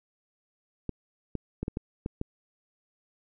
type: clicks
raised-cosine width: 3 ms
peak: -18 dBFS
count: 7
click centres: 0.893 / 1.353 / 1.63 / 1.681 / 1.771 / 2.061 / 2.214 s
effects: none